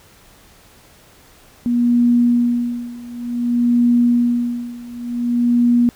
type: tone with tremolo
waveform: sine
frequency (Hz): 240.2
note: B3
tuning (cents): -48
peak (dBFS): -10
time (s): 1.66-5.89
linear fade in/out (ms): 0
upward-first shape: sine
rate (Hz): 0.55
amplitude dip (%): 90
effects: pink hiss -48 dBFS RMS until 5.95 s